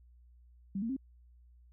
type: tone with pitch steps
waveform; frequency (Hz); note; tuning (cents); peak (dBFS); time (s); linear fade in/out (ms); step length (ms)
sine; 195.5 / 228.5 / 267.1; G3 / A#3 / C4; -4 / -34 / +36; -32; 0.75-0.966; 5; 72
effects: added 60 Hz sine -57 dBFS peak until 1.72 s